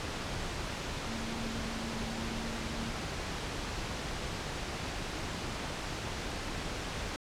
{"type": "tone in noise", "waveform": "sine", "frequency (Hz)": 226.8, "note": "A#3", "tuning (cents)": -47, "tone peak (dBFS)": -40, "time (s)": [1.07, 2.9], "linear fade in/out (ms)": 0, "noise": "pink", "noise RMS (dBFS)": -37, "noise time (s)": [0, 7.16], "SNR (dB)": -6, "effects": ["low-pass 6000 Hz 12 dB/octave"]}